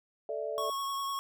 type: chord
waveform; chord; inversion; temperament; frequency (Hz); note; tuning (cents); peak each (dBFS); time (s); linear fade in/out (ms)
sine; A suspended fourth; none; equal; 440 / 587.3 / 659.3; A4 / D5 / E5; 0 / 0 / 0; -37 / -36 / -38; 0.29-0.7; 2
type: tone with vibrato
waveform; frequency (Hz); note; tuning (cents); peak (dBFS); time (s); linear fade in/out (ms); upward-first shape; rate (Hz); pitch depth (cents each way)
square; 1102; C#6; -11; -33; 0.58-1.19; 0; sine; 10; 18
effects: none